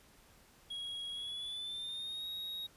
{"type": "tone with pitch glide", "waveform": "triangle", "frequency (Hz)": [3308, 3778], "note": ["G#7", "A#7"], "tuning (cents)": [-8, 22], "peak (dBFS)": -38, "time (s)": [0.7, 2.67], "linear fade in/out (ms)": 10, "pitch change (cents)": 230, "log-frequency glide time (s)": [1.12, 2.26], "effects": ["pink hiss -63 dBFS RMS until 2.76 s", "resampled to 32000 Hz"]}